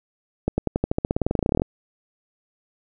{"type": "accelerating click train", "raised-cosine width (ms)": 2, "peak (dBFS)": -7, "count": 23, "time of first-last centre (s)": [0.48, 1.619], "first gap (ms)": 100, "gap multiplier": 0.93, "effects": []}